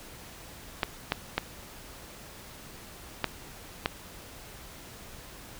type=clicks; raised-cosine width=0.3 ms; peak=-9 dBFS; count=5; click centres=0.832 / 1.121 / 1.38 / 3.243 / 3.859 s; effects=pink hiss -47 dBFS RMS until 5.59 s